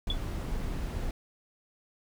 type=noise; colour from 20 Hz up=brown; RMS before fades=-33 dBFS; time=0.07-1.11 s; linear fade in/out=2 ms
type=tone with exponential decay; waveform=sine; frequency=3428 Hz; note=A7; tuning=46 cents flat; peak=-25 dBFS; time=0.1-0.17 s; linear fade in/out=2 ms; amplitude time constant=15 ms
effects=none